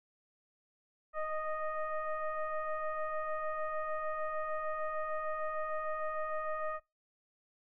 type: tone with frequency modulation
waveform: sine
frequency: 622.3 Hz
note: D#5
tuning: in tune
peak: -33 dBFS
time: 1.13-6.8 s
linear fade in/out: 50 ms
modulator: 619 Hz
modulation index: 1.4
effects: noise-tail reverb RT60 0.2 s tail -22 dB re dry